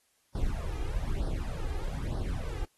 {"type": "noise with flanger", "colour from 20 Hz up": "brown", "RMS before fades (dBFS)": -32, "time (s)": [0.35, 2.65], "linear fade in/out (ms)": 2, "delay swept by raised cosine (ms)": [0.2, 2.5], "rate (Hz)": 1.1, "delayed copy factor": 1, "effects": ["white hiss -71 dBFS RMS until 2.77 s", "AAC 32 kbps"]}